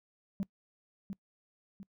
sine tone with echo, 196 Hz, G3, in tune, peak -28 dBFS, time 0.4-0.43 s, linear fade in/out 0 ms, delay 700 ms, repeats 2, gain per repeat -8 dB, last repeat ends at 1.83 s, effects noise-tail reverb RT60 0.1 s tail -26 dB re dry + tanh soft clip ceiling -29 dBFS

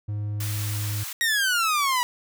triangle tone, 104.2 Hz, G#2, 6 cents sharp, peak -24 dBFS, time 0.08-1.04 s, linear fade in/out 10 ms
white high-pass noise, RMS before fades -34 dBFS, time 0.4-1.13 s, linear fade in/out 5 ms, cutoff 880 Hz, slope 24 dB/octave
sawtooth exponential sweep, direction down, 1900 to 961 Hz, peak -17 dBFS, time 1.21-2.03 s, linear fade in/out 0 ms
effects none

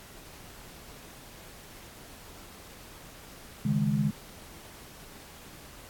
sine chord, C# suspended second, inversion none, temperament equal, 138.59 / 155.56 / 207.7 Hz, C#3 / D#3 / G#3, 0 / 0 / 0 cents, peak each -29 / -29 / -27 dBFS, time 3.65-4.11 s, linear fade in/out 5 ms, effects pink hiss -49 dBFS RMS until 5.89 s + AAC 64 kbps

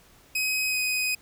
sawtooth tone with pitch glide, 2528 to 2506 Hz, D#7 to D#7, +27 to +12 cents, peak -21 dBFS, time 0.35-1.15 s, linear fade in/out 5 ms, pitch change -15 cents, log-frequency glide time 0.69-0.77 s, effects pink hiss -56 dBFS RMS until 1.21 s

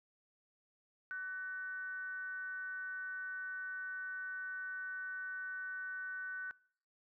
sine tone with frequency modulation, 1500 Hz, F#6, 23 cents sharp, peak -39 dBFS, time 1.11-6.51 s, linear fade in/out 0 ms, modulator 351 Hz, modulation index 0.29, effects noise-tail reverb RT60 0.6 s tail -25 dB re dry

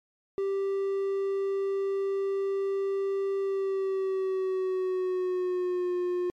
triangle tone with pitch glide, 392 to 357.4 Hz, G4 to F4, 0 to +40 cents, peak -24 dBFS, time 0.38-6.3 s, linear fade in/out 0 ms, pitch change -160 cents, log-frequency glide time 3.39-5.95 s, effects MP3 64 kbps

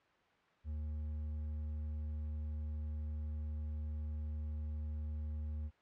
triangle tone with hard clipping, 76 Hz, D#2, 40 cents flat, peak -39 dBFS, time 0.64-5.71 s, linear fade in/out 50 ms, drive 7 dB, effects white hiss -69 dBFS RMS until 5.81 s + low-pass 2000 Hz 12 dB/octave

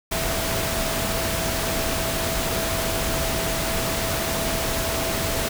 sine tone in noise, 659 Hz, E5, 1 cent flat, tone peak -30 dBFS, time 0.11-5.49 s, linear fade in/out 10 ms, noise pink, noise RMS -25 dBFS, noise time 0.11-5.49 s, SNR -8 dB, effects none

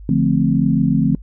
sine chord, D minor seventh, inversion none, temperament equal, 146.83 / 174.61 / 220 / 261.6 Hz, D3 / F3 / A3 / C4, 0 / 0 / 0 / 0 cents, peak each -18 dBFS, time 0.09-1.15 s, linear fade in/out 2 ms, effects noise-tail reverb RT60 0.1 s tail -25 dB re dry + added 50 Hz sine -33 dBFS peak until 1.22 s

